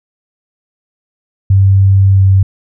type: tone with pitch glide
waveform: sine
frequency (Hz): 97.2 to 96.19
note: G2 to G2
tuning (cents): -14 to -32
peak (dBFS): -4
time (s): 1.5-2.43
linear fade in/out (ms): 5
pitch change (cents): -18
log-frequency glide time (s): 2.12-2.22
effects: none